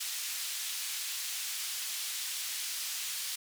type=band-pass noise; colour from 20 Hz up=pink; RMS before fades=-37 dBFS; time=0-3.36 s; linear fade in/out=10 ms; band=3200 to 15000 Hz; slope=12 dB/octave; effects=none